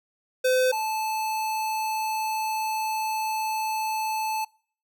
square tone pair in turn, 511 / 872.4 Hz, C5 / A5, -41 / -15 cents, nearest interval major sixth, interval 926 cents, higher second, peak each -20 / -26 dBFS, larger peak first, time 0.44-0.72 / 0.72-4.45 s, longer second, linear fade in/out 10 ms, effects noise-tail reverb RT60 0.5 s tail -25 dB re dry

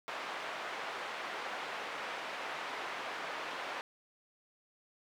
pink band-pass noise, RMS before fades -41 dBFS, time 0.08-3.81 s, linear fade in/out 0 ms, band 670 to 2500 Hz, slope 12 dB/octave, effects none

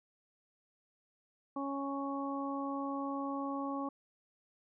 harmonic tone, 277.2 Hz, C#4, in tune, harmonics 1 / 2 / 3 / 4, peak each -37 / -43 / -43 / -41 dBFS, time 1.56-3.89 s, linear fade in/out 5 ms, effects none

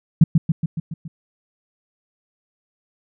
sine tone with echo, 161.7 Hz, E3, 33 cents flat, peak -5 dBFS, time 0.21-0.24 s, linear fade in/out 5 ms, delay 140 ms, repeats 6, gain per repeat -4 dB, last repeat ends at 1.08 s, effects none

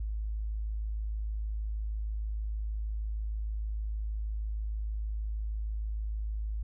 sine tone, 53.2 Hz, G#1, 42 cents sharp, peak -31 dBFS, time 0-6.63 s, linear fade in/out 5 ms, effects none

